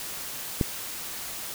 click, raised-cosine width 3 ms, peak -9 dBFS, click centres 0.612 s, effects white hiss -36 dBFS RMS until 1.54 s

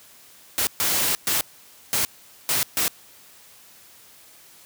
white noise bursts at uneven times, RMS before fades -22 dBFS, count 6, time 0.58-0.67 / 0.8-1.15 / 1.27-1.41 / 1.93-2.05 / 2.49-2.63 / 2.77-2.88 s, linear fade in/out 0 ms, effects white hiss -50 dBFS RMS until 4.65 s + high-pass 60 Hz 12 dB/octave

